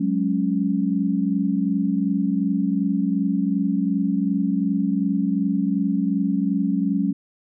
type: chord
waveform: sine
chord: F# suspended second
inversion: none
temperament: equal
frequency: 185 / 207.7 / 277.2 Hz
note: F#3 / G#3 / C#4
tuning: 0 / 0 / 0 cents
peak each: -23 dBFS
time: 0-7.13 s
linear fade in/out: 10 ms
effects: none